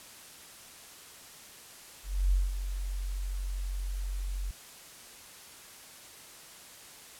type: tone with ADSR envelope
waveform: sine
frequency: 46.25 Hz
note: F#1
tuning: in tune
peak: -21 dBFS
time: 2.03-4.51 s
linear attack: 290 ms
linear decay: 190 ms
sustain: -10 dB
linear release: 3 ms
effects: white hiss -50 dBFS RMS until 7.19 s + low-pass 12000 Hz 12 dB/octave